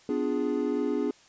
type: chord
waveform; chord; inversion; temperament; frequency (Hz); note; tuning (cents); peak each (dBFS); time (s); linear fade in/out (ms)
triangle; B diminished seventh; none; equal with one note detuned; 251 / 293.7 / 349.2 / 415.3; B3 / D4 / F4 / Ab4; +28 / 0 / 0 / 0; -29 / -28 / -32 / -28; 0.09-1.11; 2
effects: white hiss -57 dBFS RMS until 1.28 s + resampled to 16000 Hz